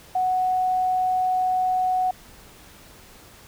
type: tone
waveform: sine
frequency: 740 Hz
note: F#5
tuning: in tune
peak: -19 dBFS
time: 0.15-2.11 s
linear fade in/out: 5 ms
effects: pink hiss -48 dBFS RMS until 3.47 s